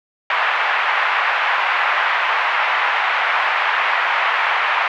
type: band-pass noise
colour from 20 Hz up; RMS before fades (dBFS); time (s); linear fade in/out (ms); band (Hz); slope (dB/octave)
pink; -18; 0.3-4.88; 2; 840 to 2500; 24
effects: none